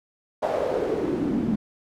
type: noise with band-pass filter sweep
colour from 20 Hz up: pink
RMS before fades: -25 dBFS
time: 0.42-1.56 s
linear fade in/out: 10 ms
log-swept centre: 680 to 210 Hz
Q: 4.5
effects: none

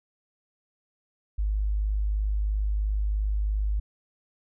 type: tone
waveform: sine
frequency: 51.5 Hz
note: G#1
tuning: 14 cents flat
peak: -23 dBFS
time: 1.38-3.8 s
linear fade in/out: 10 ms
effects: none

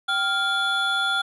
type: tone cluster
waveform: triangle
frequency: 778 / 1399 / 3434 Hz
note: G5 / F6 / A7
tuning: -13 / +3 / -43 cents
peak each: -28 / -21 / -24 dBFS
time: 0.08-1.22 s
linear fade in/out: 10 ms
effects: resampled to 32000 Hz

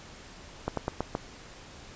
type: slowing click train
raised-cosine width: 1 ms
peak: -14 dBFS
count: 5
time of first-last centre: 0.68-1.151 s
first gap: 93 ms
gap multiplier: 1.16
effects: pink hiss -48 dBFS RMS until 1.95 s + resampled to 16000 Hz

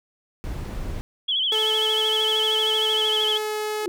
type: noise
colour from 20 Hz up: brown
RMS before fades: -30 dBFS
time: 0.44-1.01 s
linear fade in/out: 0 ms
type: tone with vibrato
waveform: sine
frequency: 3198 Hz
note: G7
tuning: 34 cents sharp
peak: -20 dBFS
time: 1.28-3.38 s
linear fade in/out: 10 ms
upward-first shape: sine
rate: 13 Hz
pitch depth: 100 cents each way
type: tone with pitch glide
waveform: sawtooth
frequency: 435.1 to 426.1 Hz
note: A4 to G#4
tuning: -19 to +44 cents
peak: -21 dBFS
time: 1.52-3.86 s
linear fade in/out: 2 ms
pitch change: -37 cents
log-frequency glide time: 2.85-3.57 s
type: tone with exponential growth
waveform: sine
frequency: 355.3 Hz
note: F4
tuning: 30 cents sharp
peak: -22 dBFS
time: 3.78-3.88 s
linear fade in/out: 0 ms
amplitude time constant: 20 ms
effects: none

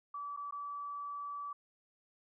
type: tone with dropouts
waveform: sine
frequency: 1152 Hz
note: D6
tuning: 34 cents flat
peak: -39 dBFS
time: 0.14-1.53 s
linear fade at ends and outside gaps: 5 ms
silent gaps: 0.365-0.372 / 0.51-0.523 s
effects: none

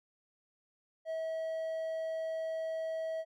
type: tone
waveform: triangle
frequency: 645 Hz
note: E5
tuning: 38 cents flat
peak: -32 dBFS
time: 1.05-3.25 s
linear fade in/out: 50 ms
effects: none

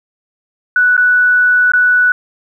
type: tone with dropouts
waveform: sine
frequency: 1480 Hz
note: F#6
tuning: in tune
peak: -7 dBFS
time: 0.76-2.12 s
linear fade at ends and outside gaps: 2 ms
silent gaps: 0.967-0.977 / 1.719-1.735 s
effects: 8-bit

